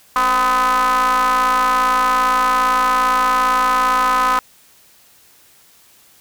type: ring-modulated tone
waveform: square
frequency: 123.47 Hz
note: B2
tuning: in tune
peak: -11 dBFS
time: 0.16-4.39 s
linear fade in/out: 0 ms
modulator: 1140 Hz
effects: white hiss -50 dBFS RMS until 6.2 s